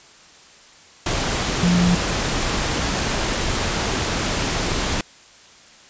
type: tone in noise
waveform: sine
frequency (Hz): 176.5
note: F3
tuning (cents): +19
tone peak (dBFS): -14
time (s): 1.63-1.95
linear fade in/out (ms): 2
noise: pink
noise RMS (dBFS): -22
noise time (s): 1.06-5.01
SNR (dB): +5
effects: white hiss -47 dBFS RMS until 5.89 s + resampled to 16000 Hz